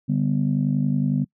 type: chord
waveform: sine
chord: G major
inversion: second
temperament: equal with one note detuned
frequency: 145.06 / 196 / 246.9 Hz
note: D3 / G3 / B3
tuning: -21 / 0 / 0 cents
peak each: -21 / -24 / -23 dBFS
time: 0.08-1.25 s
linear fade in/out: 20 ms
effects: noise-tail reverb RT60 0.1 s tail -25 dB re dry + tanh soft clip ceiling -10 dBFS